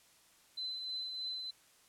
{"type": "tone with tremolo", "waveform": "sine", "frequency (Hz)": 4042, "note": "B7", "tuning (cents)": 39, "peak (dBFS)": -36, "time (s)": [0.57, 1.51], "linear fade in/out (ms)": 10, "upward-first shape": "triangle", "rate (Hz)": 3.2, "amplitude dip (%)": 40, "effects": ["white hiss -65 dBFS RMS until 1.88 s", "low-pass 11000 Hz 12 dB/octave"]}